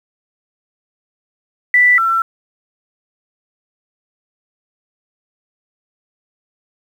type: tone pair in turn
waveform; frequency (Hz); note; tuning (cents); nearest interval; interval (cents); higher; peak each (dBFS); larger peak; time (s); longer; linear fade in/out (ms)
sine; 1975.5 / 1346.1; B6 / E6; 0 / +36; perfect fifth; 664; first; -7 / -12; first; 1.74-1.98 / 1.98-2.22; neither; 2
effects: 7-bit